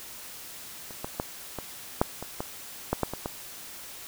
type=clicks; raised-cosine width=1 ms; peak=-28 / -18 / -13 / -19 / -6 / -21 / -16 / -10 / -10 / -18 / -16 dBFS; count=11; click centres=0.908 / 1.045 / 1.199 / 1.587 / 2.015 / 2.226 / 2.405 / 2.93 / 3.033 / 3.136 / 3.259 s; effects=white hiss -43 dBFS RMS until 4.07 s